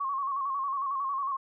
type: tone with vibrato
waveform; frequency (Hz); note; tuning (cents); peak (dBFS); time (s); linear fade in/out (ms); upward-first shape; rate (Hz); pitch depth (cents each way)
sine; 1097; C#6; -18; -28; 0-1.37; 10; square; 11; 50
effects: none